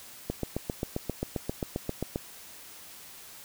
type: click train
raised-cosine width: 2 ms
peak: -16 dBFS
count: 15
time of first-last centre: 0.3-2.159 s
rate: 7.53 Hz
effects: white hiss -48 dBFS RMS until 3.44 s